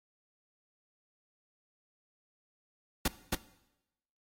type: noise with echo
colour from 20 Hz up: pink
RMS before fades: -28 dBFS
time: 3.05-3.08 s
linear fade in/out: 5 ms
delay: 270 ms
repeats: 1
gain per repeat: -3 dB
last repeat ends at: 3.35 s
effects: noise-tail reverb RT60 0.9 s tail -18 dB re dry + AAC 48 kbps